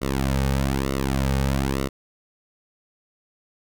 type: tone with flanger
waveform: sawtooth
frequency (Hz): 67.4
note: C#2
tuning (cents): -48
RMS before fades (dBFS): -23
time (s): 0.01-1.89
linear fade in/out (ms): 20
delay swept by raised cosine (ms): 1.2 to 3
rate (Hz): 1.1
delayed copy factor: -1
effects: none